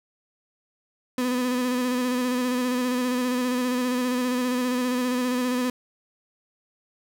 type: tone with vibrato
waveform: 35% pulse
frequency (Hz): 250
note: B3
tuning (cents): +21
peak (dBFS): -21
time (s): 1.18-5.7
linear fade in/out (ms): 2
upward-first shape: square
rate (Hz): 15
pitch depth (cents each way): 25
effects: none